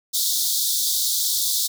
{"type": "high-pass noise", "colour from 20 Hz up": "pink", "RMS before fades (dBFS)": -22, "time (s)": [0.13, 1.68], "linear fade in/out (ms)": 20, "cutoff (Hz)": 3500, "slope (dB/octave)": 96, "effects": []}